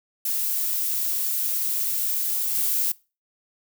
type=noise with level steps; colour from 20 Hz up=violet; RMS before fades=-25 / -23 dBFS; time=0.25-2.92 s; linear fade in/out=5 ms; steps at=2.54 s; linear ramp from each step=20 ms; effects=noise-tail reverb RT60 0.3 s tail -22 dB re dry